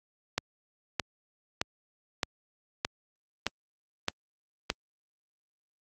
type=click train; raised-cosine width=0.2 ms; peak=-9 dBFS; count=8; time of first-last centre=0.38-4.701 s; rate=1.62 Hz; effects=high-pass 60 Hz 12 dB/octave + Opus 48 kbps